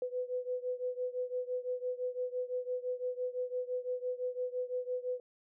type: beating tone pair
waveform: sine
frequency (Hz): 498.2 / 504.1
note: B4 / B4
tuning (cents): +15 / +35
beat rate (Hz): 5.9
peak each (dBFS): -36 / -38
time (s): 0.02-5.2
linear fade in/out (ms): 2
effects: none